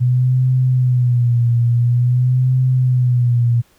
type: tone with vibrato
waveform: sine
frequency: 123.47 Hz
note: B2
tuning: in tune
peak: -11 dBFS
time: 0-3.62 s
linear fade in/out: 20 ms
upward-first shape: sine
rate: 0.48 Hz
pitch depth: 71 cents each way
effects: pink hiss -55 dBFS RMS until 3.78 s